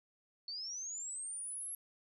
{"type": "linear sweep", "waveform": "sine", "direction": "up", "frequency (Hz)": [4404, 11320], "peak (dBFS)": -40, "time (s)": [0.48, 1.75], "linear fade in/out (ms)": 2, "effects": []}